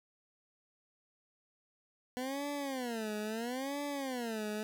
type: tone with vibrato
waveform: 20% pulse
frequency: 246.8 Hz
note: B3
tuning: 1 cent flat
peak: -31 dBFS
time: 2.17-4.63 s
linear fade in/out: 0 ms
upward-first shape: sine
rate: 0.75 Hz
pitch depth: 270 cents each way
effects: none